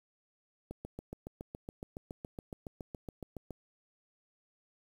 click train, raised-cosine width 2 ms, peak -28 dBFS, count 21, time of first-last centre 0.71-3.507 s, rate 7.15 Hz, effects 9-bit

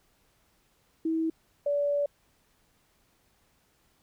sine tone pair in turn, 323.2 / 575.9 Hz, E4 / D5, -34 / -34 cents, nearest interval minor seventh, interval 1000 cents, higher second, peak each -25 / -24 dBFS, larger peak second, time 1.05-1.3 / 1.66-2.06 s, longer second, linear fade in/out 5 ms, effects pink hiss -68 dBFS RMS until 4.02 s

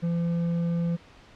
sine tone with hard clipping, 170 Hz, F3, 46 cents flat, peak -25 dBFS, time 0.02-0.97 s, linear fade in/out 20 ms, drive 5 dB, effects pink hiss -52 dBFS RMS until 1.35 s + low-pass 4000 Hz 12 dB/octave

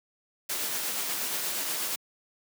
white noise with tremolo, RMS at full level -30 dBFS, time 0.49-1.96 s, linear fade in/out 10 ms, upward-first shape triangle, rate 8.4 Hz, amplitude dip 30%, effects high-pass 200 Hz 12 dB/octave

